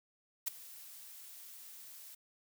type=noise with ADSR envelope; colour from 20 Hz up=blue; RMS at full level=-32 dBFS; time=0.46-2.15 s; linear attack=19 ms; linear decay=7 ms; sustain=-20 dB; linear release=6 ms; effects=none